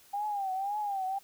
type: tone with vibrato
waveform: sine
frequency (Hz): 797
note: G5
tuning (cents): +28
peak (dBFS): -30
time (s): 0.13-1.19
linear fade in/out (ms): 10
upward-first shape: triangle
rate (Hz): 1.9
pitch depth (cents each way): 120
effects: white hiss -59 dBFS RMS until 1.23 s